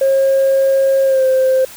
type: tone with pitch glide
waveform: sine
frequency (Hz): 540 to 522.8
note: C#5 to C5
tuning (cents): -45 to -1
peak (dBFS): -8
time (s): 0.01-1.65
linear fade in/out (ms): 5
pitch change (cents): -56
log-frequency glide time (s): 1.04-1.25
effects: tanh soft clip ceiling -7 dBFS + white hiss -36 dBFS RMS until 1.76 s